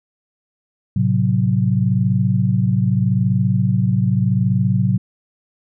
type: chord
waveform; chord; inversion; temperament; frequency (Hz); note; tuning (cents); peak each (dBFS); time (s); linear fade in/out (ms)
sine; F# diminished; first; equal; 110 / 130.81 / 185; A2 / C3 / F#3; 0 / 0 / 0; -18; 0.96-4.98; 5
effects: none